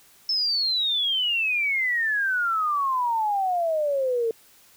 sine exponential sweep, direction down, 5310 to 445.6 Hz, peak -21 dBFS, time 0.29-4.31 s, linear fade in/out 2 ms, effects white hiss -55 dBFS RMS until 4.76 s

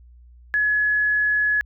sine tone, 1695 Hz, G#6, 35 cents sharp, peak -17 dBFS, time 0.54-1.61 s, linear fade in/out 0 ms, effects added 60 Hz sine -45 dBFS peak until 1.65 s

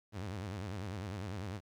sawtooth tone with vibrato, 98 Hz, G2, in tune, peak -35 dBFS, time 0.12-1.61 s, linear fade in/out 50 ms, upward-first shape sine, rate 10 Hz, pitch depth 180 cents each way, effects low-pass 7000 Hz 12 dB/octave + 11-bit

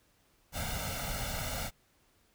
pink noise with comb filter, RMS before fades -36 dBFS, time 0.52-1.71 s, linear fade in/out 50 ms, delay 1.4 ms, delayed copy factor +0.85, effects pink hiss -69 dBFS RMS until 2.34 s

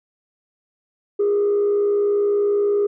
sine tone with frequency modulation, 408.7 Hz, G#4, 28 cents flat, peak -14 dBFS, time 1.19-2.87 s, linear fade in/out 10 ms, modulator 59.8 Hz, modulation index 0.3, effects tanh soft clip ceiling -13 dBFS

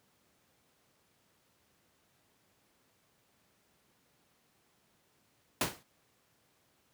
pink noise with exponential decay, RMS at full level -26 dBFS, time 5.61-5.83 s, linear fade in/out 1 ms, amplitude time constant 46 ms, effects pink hiss -71 dBFS RMS until 6.93 s + high-pass 100 Hz 12 dB/octave

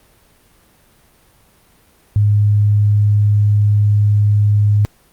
sine tone, 103.83 Hz, G#2, in tune, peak -9 dBFS, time 2.16-4.85 s, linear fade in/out 0 ms, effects pink hiss -52 dBFS RMS until 5.12 s + Opus 32 kbps

